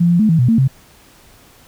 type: tone with pitch steps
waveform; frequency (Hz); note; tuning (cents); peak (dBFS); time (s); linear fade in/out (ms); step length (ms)
sine; 172 / 173.2 / 215.9 / 163 / 123.3 / 226.7 / 133.1; F3 / F3 / A3 / E3 / B2 / A#3 / C3; -26 / -14 / -33 / -19 / -2 / -48 / +30; -9; 0-0.679; 10; 97
effects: pink hiss -47 dBFS RMS until 1.67 s